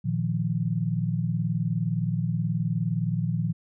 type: chord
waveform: sine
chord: Bb suspended fourth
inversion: none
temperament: equal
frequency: 116.54 / 155.56 / 174.61 Hz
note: Bb2 / Eb3 / F3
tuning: 0 / 0 / 0 cents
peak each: -28 dBFS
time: 0.04-3.53 s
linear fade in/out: 20 ms
effects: none